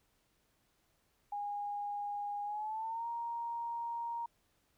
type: tone with pitch glide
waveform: sine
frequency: 819 to 935.4 Hz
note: G#5 to A#5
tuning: -24 to +6 cents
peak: -36 dBFS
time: 1.32-4.26 s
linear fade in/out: 5 ms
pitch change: +230 cents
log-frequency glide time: 2.44-3.07 s
effects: pink hiss -75 dBFS RMS until 4.77 s